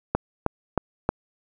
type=click train; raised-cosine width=1 ms; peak=-6 dBFS; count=4; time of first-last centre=0.15-1.09 s; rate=3.19 Hz; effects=none